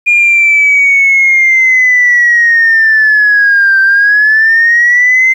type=linear two-way sweep; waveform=sine; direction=down then up; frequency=2428 to 1561 to 2083 Hz; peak=-3 dBFS; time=0.06-5.34 s; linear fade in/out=20 ms; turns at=3.81 s; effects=tanh soft clip ceiling 0 dBFS + 7-bit